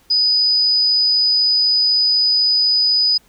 sine tone, 4978 Hz, D#8, in tune, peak -12 dBFS, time 0.1-3.18 s, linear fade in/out 10 ms, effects pink hiss -54 dBFS RMS until 3.28 s

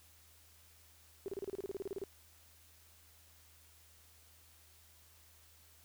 sine tone bursts, 392 Hz, G4, in tune, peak -37 dBFS, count 15, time 1.26-2.038 s, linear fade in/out 0 ms, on 22 ms, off 32 ms, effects added 80 Hz sine -66 dBFS peak until 5.84 s + white hiss -64 dBFS RMS until 5.84 s

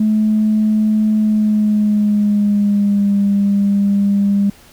sine tone with pitch glide, 215 to 200.6 Hz, A3 to G3, -40 to +40 cents, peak -10 dBFS, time 0-4.5 s, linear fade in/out 5 ms, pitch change -120 cents, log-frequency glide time 1.17-3.19 s, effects tanh soft clip ceiling -6 dBFS + pink hiss -45 dBFS RMS until 4.72 s

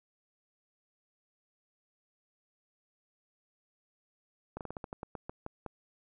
slowing click train, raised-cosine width 1 ms, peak -25 dBFS, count 12, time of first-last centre 4.57-5.663 s, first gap 38 ms, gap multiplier 1.18, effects none

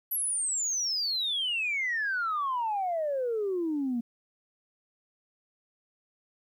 sine exponential sweep, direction down, 11840 to 229.5 Hz, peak -26 dBFS, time 0.11-4.01 s, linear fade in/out 10 ms, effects tanh soft clip ceiling -23 dBFS + 11-bit

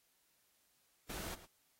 pink noise with echo, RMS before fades -45 dBFS, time 1.09-1.35 s, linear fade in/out 10 ms, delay 110 ms, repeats 1, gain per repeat -14 dB, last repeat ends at 1.46 s, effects white hiss -75 dBFS RMS until 1.79 s + AAC 48 kbps

